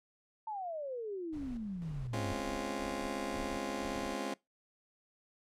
sine exponential sweep, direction down, 899 to 91 Hz, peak -37 dBFS, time 0.47-2.33 s, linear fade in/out 5 ms
brown noise with tremolo, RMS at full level -47 dBFS, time 1.32-4.15 s, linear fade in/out 20 ms, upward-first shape square, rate 2 Hz, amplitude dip 65%
20% pulse chord, Db major seventh, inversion second, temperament just, 207.9 / 259.9 / 277.2 / 346.5 Hz, Ab3 / C4 / Db4 / F4, +2 / -11 / 0 / -14 cents, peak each -37 dBFS, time 2.13-4.34 s, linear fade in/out 5 ms
effects noise-tail reverb RT60 0.2 s tail -23 dB re dry + low-pass 10000 Hz 12 dB/octave

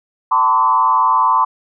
sine tone with frequency modulation, 1018 Hz, C6, 48 cents flat, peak -10 dBFS, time 0.31-1.45 s, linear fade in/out 10 ms, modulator 120 Hz, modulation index 1.1, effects none

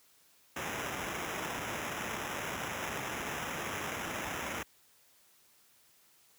blue noise with sample-and-hold, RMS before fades -38 dBFS, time 0.56-4.63 s, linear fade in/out 5 ms, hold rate 4410 Hz, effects white hiss -65 dBFS RMS until 6.38 s + high-pass 60 Hz 12 dB/octave

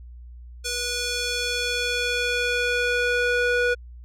square tone with band-pass filter sweep, 487.2 Hz, B4, 24 cents flat, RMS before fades -24 dBFS, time 0.64-3.75 s, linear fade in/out 20 ms, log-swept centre 6000 to 1300 Hz, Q 1, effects added 60 Hz sine -39 dBFS peak until 4.04 s

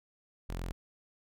sawtooth tone, 43.44 Hz, F1, 8 cents flat, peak -32 dBFS, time 0.49-0.72 s, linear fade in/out 0 ms, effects none

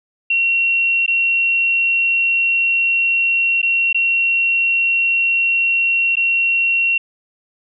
sine tone with dropouts, 2734 Hz, F7, 37 cents flat, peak -13 dBFS, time 0.3-6.98 s, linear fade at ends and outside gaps 5 ms, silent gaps 1.063-1.078 / 3.617-3.628 / 3.929-3.945 / 6.156-6.168 s, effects none

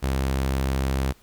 sawtooth tone, 66.7 Hz, C2, 34 cents sharp, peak -18 dBFS, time 0.02-1.13 s, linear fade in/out 20 ms, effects pink hiss -57 dBFS RMS until 1.22 s

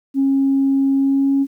sine tone with pitch glide, 272.4 to 275.2 Hz, C#4 to C#4, -30 to -12 cents, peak -12 dBFS, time 0.14-1.47 s, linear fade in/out 50 ms, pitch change +18 cents, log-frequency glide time 0.95-1.34 s, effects tanh soft clip ceiling -8 dBFS + 9-bit

